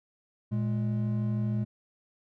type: tone pair together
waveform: triangle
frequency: 116.54 / 209.5 Hz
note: A#2 / G#3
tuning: 0 / +15 cents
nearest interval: minor seventh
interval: 1015 cents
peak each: -26 / -29 dBFS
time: 0.51-1.65 s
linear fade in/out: 20 ms
effects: none